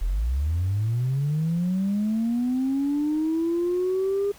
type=linear sweep; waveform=sine; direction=up; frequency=37.53 to 407 Hz; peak=-20 dBFS; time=0.01-4.32 s; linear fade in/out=10 ms; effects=tanh soft clip ceiling -18 dBFS + pink hiss -50 dBFS RMS until 4.38 s